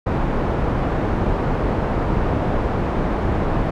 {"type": "low-pass noise", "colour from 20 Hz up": "pink", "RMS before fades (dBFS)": -20, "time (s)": [0.06, 3.71], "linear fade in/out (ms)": 10, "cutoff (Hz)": 1000, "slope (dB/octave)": 12, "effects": []}